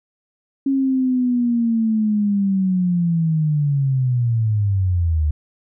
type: linear sweep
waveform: sine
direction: down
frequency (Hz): 274.4 to 73.42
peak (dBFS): -15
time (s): 0.66-5.31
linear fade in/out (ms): 5
effects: none